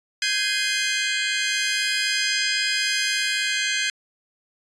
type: chord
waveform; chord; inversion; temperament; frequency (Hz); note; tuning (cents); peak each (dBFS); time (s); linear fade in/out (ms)
20% pulse; Ab major seventh; third; just; 1557.4 / 1661.2 / 2077 / 2492; G6 / Ab6 / C7 / Eb7; -12 / 0 / -13 / +2; -22; 0.22-3.9; 2
effects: resampled to 22050 Hz